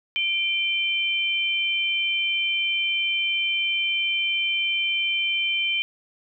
sine tone pair together, 2376 / 3087 Hz, D7 / G7, +20 / -27 cents, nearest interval perfect fourth, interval 453 cents, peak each -24 dBFS, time 0.16-5.82 s, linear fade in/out 0 ms, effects none

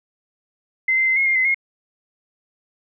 sine tone with pitch steps, 2066 / 2079 / 2065 / 2161 / 2117 / 2047 / 2150 Hz, C7 / C7 / C7 / C#7 / C7 / C7 / C7, -22 / -12 / -23 / -45 / +20 / -38 / +47 cents, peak -15 dBFS, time 0.88-1.545 s, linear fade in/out 5 ms, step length 95 ms, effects none

